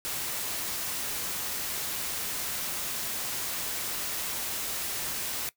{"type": "noise", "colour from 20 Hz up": "white", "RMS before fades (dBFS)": -33, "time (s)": [0.05, 5.49], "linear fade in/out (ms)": 0, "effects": ["noise-tail reverb RT60 0.1 s tail -19 dB re dry"]}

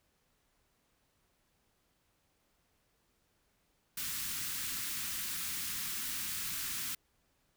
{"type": "band-stop noise", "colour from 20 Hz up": "white", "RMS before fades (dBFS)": -38, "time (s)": [3.97, 6.95], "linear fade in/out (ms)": 5, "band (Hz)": [290, 1200], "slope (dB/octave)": 24, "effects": ["pink hiss -75 dBFS RMS until 7.56 s"]}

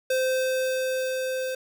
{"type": "tone with level ramp", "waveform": "square", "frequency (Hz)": 518, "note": "C5", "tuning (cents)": -17, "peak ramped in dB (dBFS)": [-22, -28], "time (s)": [0.1, 1.55], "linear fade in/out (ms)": 5, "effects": ["8-bit"]}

